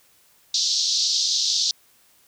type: band-pass noise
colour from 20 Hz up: pink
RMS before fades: -22 dBFS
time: 0.54-1.71 s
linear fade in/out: 2 ms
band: 3800 to 6100 Hz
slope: 48 dB/octave
effects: white hiss -58 dBFS RMS until 2.27 s